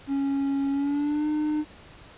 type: tone with pitch glide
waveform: triangle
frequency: 276.4 to 303.2 Hz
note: C#4 to D#4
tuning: -5 to -45 cents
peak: -21 dBFS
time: 0.07-1.65 s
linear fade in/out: 50 ms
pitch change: +160 cents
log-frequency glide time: 0.71-1.27 s
effects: pink hiss -49 dBFS RMS until 2.17 s + resampled to 8000 Hz